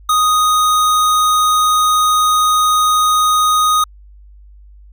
square tone, 1244.5 Hz, D#6, in tune, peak -11 dBFS, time 0.09-3.84 s, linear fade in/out 5 ms, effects added 50 Hz sine -38 dBFS peak until 4.92 s

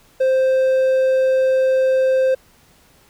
triangle tone, 523.3 Hz, C5, in tune, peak -11 dBFS, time 0.2-2.35 s, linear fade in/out 10 ms, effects pink hiss -53 dBFS RMS until 3.09 s

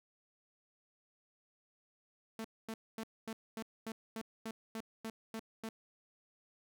sawtooth tone bursts, 223 Hz, A3, 23 cents sharp, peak -36 dBFS, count 12, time 2.39-5.69 s, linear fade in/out 2 ms, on 55 ms, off 240 ms, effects none

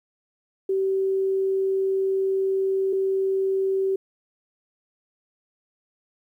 sine tone pair in turn, 385 / 385 Hz, G4 / G4, -31 / -31 cents, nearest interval unison, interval 0 cents, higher neither, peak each -20 dBFS, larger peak neither, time 0.69-2.93 / 2.93-3.96 s, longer first, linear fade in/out 5 ms, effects 10-bit

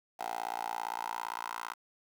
10% pulse tone with high-pass filter sweep, 57.6 Hz, A#1, 20 cents flat, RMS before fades -38 dBFS, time 0.19-1.74 s, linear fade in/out 10 ms, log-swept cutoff 720 to 1100 Hz, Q 5.2, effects 9-bit

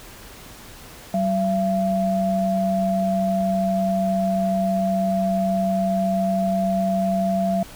sine tone pair together, 190.26 / 678 Hz, F#3 / E5, +49 / +49 cents, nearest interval octave + minor seventh, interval 2200 cents, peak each -21 dBFS, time 1.14-7.63 s, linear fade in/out 2 ms, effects pink hiss -42 dBFS RMS until 7.75 s

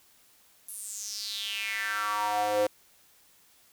square tone with high-pass filter sweep, 104.5 Hz, G#2, 11 cents sharp, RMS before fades -31 dBFS, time 0.68-2.67 s, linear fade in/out 5 ms, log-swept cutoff 11000 to 470 Hz, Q 5.3, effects white hiss -61 dBFS RMS until 3.72 s

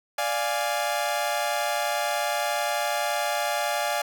sawtooth chord, D diminished, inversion none, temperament equal, 587.3 / 698.5 / 830.6 Hz, D5 / F5 / Ab5, 0 / 0 / 0 cents, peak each -25 dBFS, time 0.18-4.02 s, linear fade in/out 5 ms, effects none

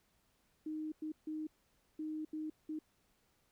sine tone bursts at uneven times, 310.1 Hz, D#4, 6 cents flat, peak -38 dBFS, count 6, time 0.66-0.92 / 1.02-1.12 / 1.27-1.47 / 1.99-2.25 / 2.33-2.5 / 2.69-2.79 s, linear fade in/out 5 ms, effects pink hiss -75 dBFS RMS until 3.51 s

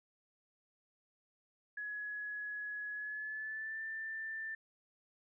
sine tone with pitch glide, 1685 to 1778 Hz, G#6 to A6, +25 to +18 cents, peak -39 dBFS, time 1.77-4.55 s, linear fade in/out 5 ms, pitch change +93 cents, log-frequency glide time 2.93-3.82 s, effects none

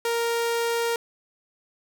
sawtooth tone, 466.2 Hz, A#4, in tune, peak -19 dBFS, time 0.05-0.96 s, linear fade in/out 2 ms, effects none

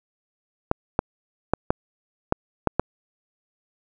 clicks, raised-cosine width 1 ms, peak -4 dBFS, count 7, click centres 0.714 / 0.991 / 1.536 / 1.705 / 2.324 / 2.673 / 2.796 s, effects none

